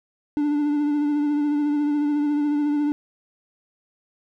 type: tone with vibrato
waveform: triangle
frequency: 293.7 Hz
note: D4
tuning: in tune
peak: -17 dBFS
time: 0.37-2.92 s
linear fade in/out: 0 ms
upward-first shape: triangle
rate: 14 Hz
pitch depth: 34 cents each way
effects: none